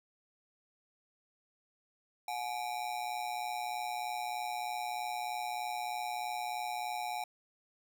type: ring-modulated tone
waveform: square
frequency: 784 Hz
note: G5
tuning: in tune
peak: -33 dBFS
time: 2.28-7.24 s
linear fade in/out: 2 ms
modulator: 61.6 Hz
effects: 12-bit